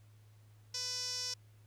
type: tone with band-pass filter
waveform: sawtooth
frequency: 499 Hz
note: B4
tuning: 18 cents sharp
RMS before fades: -39 dBFS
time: 0.74-1.34 s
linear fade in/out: 5 ms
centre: 5500 Hz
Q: 7.1
effects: added 106 Hz sine -58 dBFS peak until 1.66 s + pink hiss -71 dBFS RMS until 1.66 s